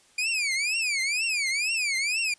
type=tone with vibrato; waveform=sawtooth; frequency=2390 Hz; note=D7; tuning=30 cents sharp; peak=-21 dBFS; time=0.18-2.34 s; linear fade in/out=5 ms; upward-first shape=triangle; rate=2.1 Hz; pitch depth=260 cents each way; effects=white hiss -59 dBFS RMS until 2.38 s + resampled to 22050 Hz